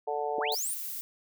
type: harmonic tone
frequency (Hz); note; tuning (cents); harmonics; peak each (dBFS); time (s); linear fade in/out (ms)
147; D3; +2; 3 / 4 / 5 / 6; -33 / -37 / -33 / -36; 0.07-0.55; 10
type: linear sweep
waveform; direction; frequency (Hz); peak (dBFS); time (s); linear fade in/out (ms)
sine; up; 184.3 to 9940; -31; 0.38-0.74; 5
type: noise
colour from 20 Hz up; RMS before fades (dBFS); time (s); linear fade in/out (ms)
violet; -37; 0.52-1.01; 0
effects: none